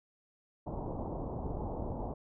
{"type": "low-pass noise", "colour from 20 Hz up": "pink", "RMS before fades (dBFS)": -38, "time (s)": [0.66, 2.14], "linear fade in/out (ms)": 10, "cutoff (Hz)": 950, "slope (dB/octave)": 48, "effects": []}